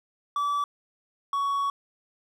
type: tone pair in turn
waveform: triangle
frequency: 1153 / 1119.5 Hz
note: D6 / C#6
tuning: -32 / +17 cents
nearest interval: minor second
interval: 51 cents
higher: first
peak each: -22 dBFS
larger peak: neither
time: 0.36-0.64 / 1.33-1.7 s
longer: second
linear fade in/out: 2 ms
effects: none